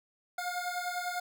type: beating tone pair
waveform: 25% pulse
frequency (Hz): 710 / 720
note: F5 / F#5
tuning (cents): +28 / -47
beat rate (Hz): 10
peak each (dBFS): -32 / -33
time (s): 0.38-1.2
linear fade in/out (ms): 5
effects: none